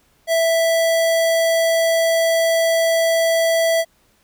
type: tone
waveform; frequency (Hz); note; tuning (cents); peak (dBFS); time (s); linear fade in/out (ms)
square; 659.3; E5; 0; -15; 0.27-3.85; 50
effects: pink hiss -59 dBFS RMS until 4.23 s